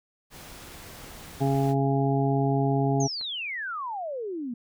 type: noise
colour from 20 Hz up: pink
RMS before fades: -44 dBFS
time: 0.3-1.75 s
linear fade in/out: 50 ms
type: harmonic tone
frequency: 137.3 Hz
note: C#3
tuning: 16 cents flat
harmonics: 1 / 2 / 3 / 5 / 6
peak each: -24 / -27 / -29 / -31 / -32 dBFS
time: 1.4-3.08 s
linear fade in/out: 20 ms
type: exponential sweep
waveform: sine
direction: down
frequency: 6645 to 227.2 Hz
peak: -30 dBFS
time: 3-4.54 s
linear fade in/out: 5 ms
type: clicks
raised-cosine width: 0.5 ms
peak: -32 / -41 dBFS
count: 2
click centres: 3.212 / 3.226 s
effects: none